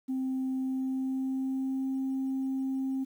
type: tone with pitch glide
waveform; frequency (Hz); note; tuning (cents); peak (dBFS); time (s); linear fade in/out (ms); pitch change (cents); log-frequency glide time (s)
sine; 261.6 to 265.7; C4 to C4; 0 to +27; -27; 0.08-3.05; 20; +27; 0.54-1.89
effects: tanh soft clip ceiling -26 dBFS + 10-bit